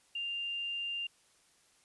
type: tone with tanh clipping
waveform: triangle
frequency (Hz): 2794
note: F7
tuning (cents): 0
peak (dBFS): -34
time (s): 0.15-1.07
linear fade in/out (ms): 5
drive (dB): 2
effects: white hiss -67 dBFS RMS until 1.84 s + resampled to 24000 Hz